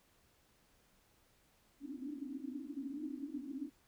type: band-pass noise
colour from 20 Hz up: pink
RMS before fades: -44 dBFS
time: 1.8-3.71 s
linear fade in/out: 50 ms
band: 260 to 300 Hz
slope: 96 dB/octave
effects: pink hiss -71 dBFS RMS until 3.87 s